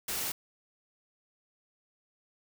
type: noise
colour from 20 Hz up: white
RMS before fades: -34 dBFS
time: 0.08-0.32 s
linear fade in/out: 5 ms
effects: none